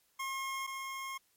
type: tone pair in turn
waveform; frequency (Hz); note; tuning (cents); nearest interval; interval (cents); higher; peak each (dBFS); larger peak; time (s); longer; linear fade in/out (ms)
25% pulse; 1075 / 1075; C6 / C6; +47 / +47; unison; 0; neither; -32 / -35; first; 0.19-0.67 / 0.67-1.18; second; 10
effects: white hiss -72 dBFS RMS until 1.36 s + MP3 64 kbps